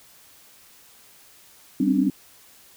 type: tone cluster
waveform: sine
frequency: 194.7 / 258.2 / 268.2 / 294.3 Hz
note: G3 / C4 / C4 / D4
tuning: -12 / -23 / +43 / +4 cents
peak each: -23 dBFS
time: 1.8-2.1 s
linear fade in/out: 5 ms
effects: white hiss -52 dBFS RMS until 2.76 s